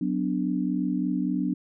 sine chord, B minor, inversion second, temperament equal with one note detuned, 185 / 250.2 / 293.7 Hz, F#3 / B3 / D4, 0 / +23 / 0 cents, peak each -28 dBFS, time 0.01-1.54 s, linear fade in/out 5 ms, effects none

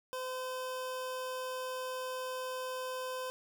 25% pulse tone, 512 Hz, C5, 38 cents flat, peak -33 dBFS, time 0.13-3.3 s, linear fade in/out 0 ms, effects none

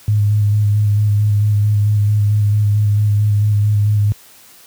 sine tone with vibrato, 104.2 Hz, G#2, 6 cents sharp, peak -10 dBFS, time 0.08-4.12 s, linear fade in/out 0 ms, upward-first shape square, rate 4.5 Hz, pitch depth 18 cents each way, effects white hiss -44 dBFS RMS until 4.66 s + high-pass 60 Hz 12 dB/octave

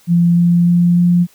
sine tone with pitch steps, 171.9 / 173 / 174.1 / 175.21 Hz, F3 / F3 / F3 / F3, -27 / -16 / -5 / +6 cents, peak -8 dBFS, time 0.07-1.27 s, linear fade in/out 50 ms, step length 300 ms, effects white hiss -50 dBFS RMS until 1.34 s

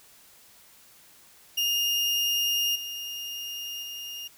35% pulse tone with level steps, 2830 Hz, F7, 22 cents sharp, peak -22 / -32 / -34 dBFS, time 1.57-4.28 s, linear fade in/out 10 ms, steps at 2.75 / 3.82 s, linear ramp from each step 10 ms, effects white hiss -55 dBFS RMS until 4.37 s

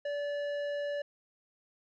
triangle tone with tanh clipping, 578 Hz, D5, 28 cents flat, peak -34 dBFS, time 0.05-1.02 s, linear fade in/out 5 ms, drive 16 dB, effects none

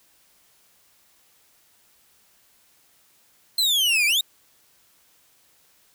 40% pulse exponential two-way sweep, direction down then up, 4186 to 2302 to 3857 Hz, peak -17 dBFS, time 3.58-4.21 s, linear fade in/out 5 ms, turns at 4.06 s, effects white hiss -60 dBFS RMS until 5.94 s

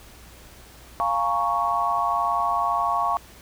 sine chord, Bb minor seventh, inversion second, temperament equal, 698.5 / 830.6 / 932.3 / 1108.7 Hz, F5 / Ab5 / Bb5 / Db6, 0 / 0 / 0 / 0 cents, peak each -26 / -29 / -28 / -23 dBFS, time 1-3.17 s, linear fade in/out 0 ms, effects added 60 Hz sine -49 dBFS peak until 3.41 s + pink hiss -48 dBFS RMS until 3.41 s

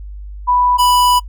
sine / square tone pair in turn, 987.8 / 987.8 Hz, B5 / B5, 0 / 0 cents, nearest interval unison, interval 0 cents, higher neither, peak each -10 dBFS, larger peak neither, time 0.47-0.78 / 0.78-1.2 s, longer second, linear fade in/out 20 ms, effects noise-tail reverb RT60 0.1 s tail -23 dB re dry + added 50 Hz sine -27 dBFS peak until 1.28 s

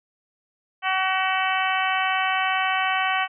harmonic tone, 377.9 Hz, F#4, 37 cents sharp, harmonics 2 / 3 / 4 / 5 / 6 / 7 / 8, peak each -25 / -27 / -28 / -29 / -30 / -30 / -31 dBFS, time 0.82-3.28 s, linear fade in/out 50 ms, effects none

